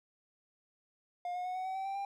triangle tone with pitch steps, 710 / 721.6 / 733.3 / 745.3 / 757.5 / 769.8 / 782.4 / 795.1 Hz, F5 / F#5 / F#5 / F#5 / F#5 / G5 / G5 / G5, +28 / -44 / -16 / +12 / +40 / -32 / -4 / +24 cents, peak -33 dBFS, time 1.25-2.05 s, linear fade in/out 2 ms, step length 100 ms, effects none

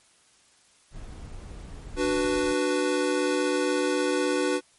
brown noise, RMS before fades -40 dBFS, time 0.91-2.56 s, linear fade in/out 50 ms
square chord, B minor, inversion first, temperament equal, 293.7 / 370 / 493.9 Hz, D4 / F#4 / B4, 0 / 0 / 0 cents, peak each -28 dBFS, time 1.96-4.61 s, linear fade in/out 50 ms
effects white hiss -60 dBFS RMS until 4.78 s + MP3 48 kbps

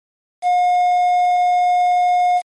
triangle tone with quantisation, 717 Hz, F5, 45 cents sharp, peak -10 dBFS, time 0.42-2.42 s, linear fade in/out 50 ms, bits 6, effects MP3 48 kbps

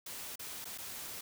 white noise with dropouts, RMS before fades -44 dBFS, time 0.06-1.21 s, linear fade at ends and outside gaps 5 ms, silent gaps 0.358-0.393 / 0.645-0.653 / 0.777-0.783 s, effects none

